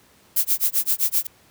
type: noise with tremolo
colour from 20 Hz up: violet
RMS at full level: -18 dBFS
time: 0.36-1.27 s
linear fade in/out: 5 ms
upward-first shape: sine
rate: 7.7 Hz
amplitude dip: 100%
effects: pink hiss -55 dBFS RMS until 1.5 s + high-pass 80 Hz 12 dB/octave